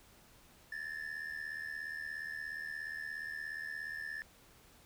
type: ring-modulated tone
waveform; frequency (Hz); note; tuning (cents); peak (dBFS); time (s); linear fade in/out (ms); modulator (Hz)
triangle; 1760; A6; 0; -35; 0.72-4.22; 0; 38.5
effects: pink hiss -62 dBFS RMS until 4.85 s